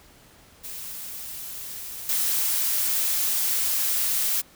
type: noise with level steps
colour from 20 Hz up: blue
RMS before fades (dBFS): -36 / -24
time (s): 0.63-4.42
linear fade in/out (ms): 20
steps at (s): 2.09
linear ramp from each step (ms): 2
effects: pink hiss -53 dBFS RMS until 4.55 s